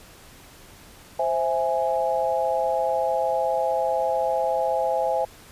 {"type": "chord", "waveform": "sine", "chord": "C augmented", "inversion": "none", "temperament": "equal", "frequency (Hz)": [523.3, 659.3, 830.6], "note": ["C5", "E5", "G#5"], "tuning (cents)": [0, 0, 0], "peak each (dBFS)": -25, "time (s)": [1.19, 5.25], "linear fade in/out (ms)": 5, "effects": ["pink hiss -48 dBFS RMS until 5.51 s", "resampled to 32000 Hz"]}